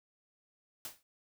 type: noise with exponential decay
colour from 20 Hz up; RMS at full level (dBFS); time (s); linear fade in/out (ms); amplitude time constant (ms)
white; -39; 0.85-1.03; 1; 37
effects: none